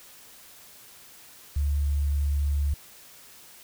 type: tone with sample-and-hold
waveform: sine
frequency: 71.8 Hz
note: D2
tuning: 39 cents flat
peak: -22 dBFS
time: 1.56-2.74 s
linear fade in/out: 5 ms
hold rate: 8820 Hz
effects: white hiss -50 dBFS RMS until 3.63 s